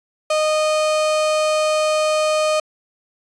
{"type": "tone", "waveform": "35% pulse", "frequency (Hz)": 617, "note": "D#5", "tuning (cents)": -15, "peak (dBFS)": -14, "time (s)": [0.3, 2.6], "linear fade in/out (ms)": 5, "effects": ["resampled to 22050 Hz"]}